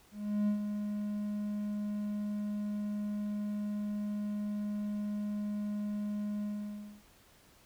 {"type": "tone with ADSR envelope", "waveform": "triangle", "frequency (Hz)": 207.7, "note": "G#3", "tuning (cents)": 0, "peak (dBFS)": -24, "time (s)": [0.11, 7.03], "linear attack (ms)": 370, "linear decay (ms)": 100, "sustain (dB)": -7, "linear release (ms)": 600, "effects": ["pink hiss -62 dBFS RMS until 7.65 s"]}